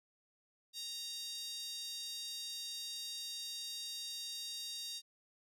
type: tone with high-pass filter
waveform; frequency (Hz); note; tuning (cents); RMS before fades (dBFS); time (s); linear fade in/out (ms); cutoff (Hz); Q
5% pulse; 932.3; A#5; 0; -44; 0.73-5.02; 50; 4000; 5.3
effects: none